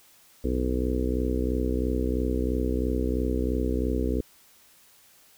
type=harmonic tone; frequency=63 Hz; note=B1; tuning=35 cents sharp; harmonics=1 / 2 / 3 / 4 / 5 / 6 / 7 / 8; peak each=-27 / -38 / -37 / -30 / -32 / -35 / -32 / -37 dBFS; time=0.44-4.21 s; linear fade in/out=5 ms; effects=white hiss -57 dBFS RMS until 5.37 s